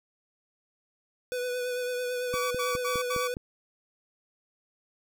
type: tone with vibrato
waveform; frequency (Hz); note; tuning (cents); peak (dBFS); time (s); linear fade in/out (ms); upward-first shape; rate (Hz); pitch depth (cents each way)
square; 496; B4; +7; -30; 1.32-3.34; 0; triangle; 9; 26
type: tone bursts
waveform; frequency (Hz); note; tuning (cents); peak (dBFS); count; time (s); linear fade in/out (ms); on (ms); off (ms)
sawtooth; 1144; D6; -46; -26; 4; 2.33-3.278; 10; 180; 76
type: click train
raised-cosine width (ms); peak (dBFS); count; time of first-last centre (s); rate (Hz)
3; -24; 6; 2.34-3.369; 4.86
effects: none